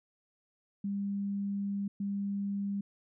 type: tone bursts at uneven times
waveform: sine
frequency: 200 Hz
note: G3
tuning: 35 cents sharp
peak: -31 dBFS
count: 2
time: 0.84-1.88 / 2-2.81 s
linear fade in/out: 5 ms
effects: none